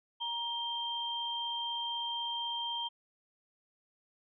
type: tone pair together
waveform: sine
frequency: 942 / 3168 Hz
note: A#5 / G7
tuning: +18 / +18 cents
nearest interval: octave + major sixth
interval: 2100 cents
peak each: -38 / -35 dBFS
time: 0.2-2.89 s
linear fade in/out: 20 ms
effects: none